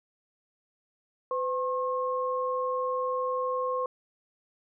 sine tone pair together, 507.3 / 1076 Hz, B4 / C6, +46 / +48 cents, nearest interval octave + minor second, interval 1302 cents, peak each -29 / -30 dBFS, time 1.31-3.86 s, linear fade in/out 2 ms, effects none

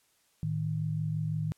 sine tone pair together, 109.9 / 155.87 Hz, A2 / D#3, -2 / +3 cents, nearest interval tritone, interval 605 cents, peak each -34 / -30 dBFS, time 0.43-1.52 s, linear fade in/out 0 ms, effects white hiss -69 dBFS RMS until 1.57 s + low-pass 12000 Hz 12 dB/octave

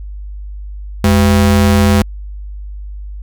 square ring-modulated tone, 147.5 Hz, D3, 8 cents sharp, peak -5 dBFS, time 1.04-2.02 s, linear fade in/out 2 ms, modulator 61.6 Hz, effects added 50 Hz sine -24 dBFS peak until 3.22 s

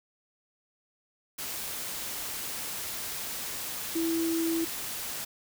sine tone in noise, 329.6 Hz, E4, in tune, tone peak -26 dBFS, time 3.95-4.65 s, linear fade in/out 10 ms, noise white, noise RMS -36 dBFS, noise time 1.38-5.25 s, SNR +7 dB, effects none

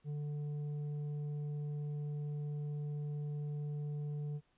triangle tone with tanh clipping, 147.4 Hz, D3, 7 cents sharp, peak -38 dBFS, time 0.04-4.41 s, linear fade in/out 50 ms, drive 10 dB, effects pink hiss -75 dBFS RMS until 4.57 s + resampled to 8000 Hz

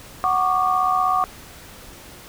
sine tone cluster, 742 / 1119 / 1195 Hz, F#5 / C#6 / D6, +5 / +16 / +30 cents, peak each -21 dBFS, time 0.24-1.24 s, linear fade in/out 0 ms, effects pink hiss -42 dBFS RMS until 2.28 s

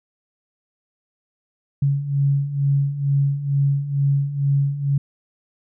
sine beating tone pair, 138.59 / 140.79 Hz, C#3 / C#3, 0 / +27 cents, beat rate 2.2 Hz, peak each -23 / -18 dBFS, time 1.82-4.98 s, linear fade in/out 5 ms, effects none

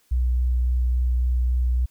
sine tone with vibrato, 61.74 Hz, B1, in tune, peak -18 dBFS, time 0.11-1.86 s, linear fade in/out 10 ms, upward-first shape sine, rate 3.6 Hz, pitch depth 11 cents each way, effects white hiss -63 dBFS RMS until 1.9 s

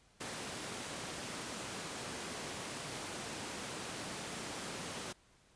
pink high-pass noise, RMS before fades -43 dBFS, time 0.2-5.13 s, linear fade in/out 10 ms, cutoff 150 Hz, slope 12 dB/octave, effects pink hiss -67 dBFS RMS until 5.55 s + resampled to 22050 Hz

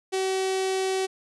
sawtooth tone with notch filter, 380 Hz, F#4, 46 cents sharp, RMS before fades -26 dBFS, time 0.12-1.07 s, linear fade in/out 20 ms, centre 1300 Hz, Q 1.4, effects resampled to 24000 Hz

